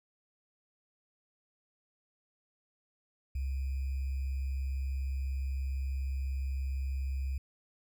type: tone with sample-and-hold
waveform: sine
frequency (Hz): 67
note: C2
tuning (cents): +42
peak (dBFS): -31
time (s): 3.35-7.38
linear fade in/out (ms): 5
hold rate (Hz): 2450
effects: none